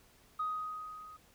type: tone with level ramp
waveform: sine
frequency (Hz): 1252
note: D#6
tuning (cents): +10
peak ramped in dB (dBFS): -30 to -49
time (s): 0.39-1.17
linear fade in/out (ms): 10
effects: tanh soft clip ceiling -27 dBFS + pink hiss -64 dBFS RMS until 1.34 s